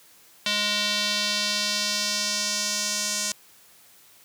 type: tone with band-pass filter sweep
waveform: square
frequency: 207.7 Hz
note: G#3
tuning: in tune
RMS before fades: -26 dBFS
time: 0.46-3.32 s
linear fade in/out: 2 ms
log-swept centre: 3700 to 6600 Hz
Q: 2
effects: white hiss -54 dBFS RMS until 4.24 s + high-pass 80 Hz 12 dB/octave